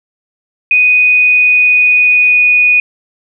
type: tone with pitch glide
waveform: sine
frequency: 2489 to 2475 Hz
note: D#7 to D#7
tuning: 0 to -10 cents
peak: -5 dBFS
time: 0.71-2.8 s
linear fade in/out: 2 ms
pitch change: -10 cents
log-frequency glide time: 0.9-2.41 s
effects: none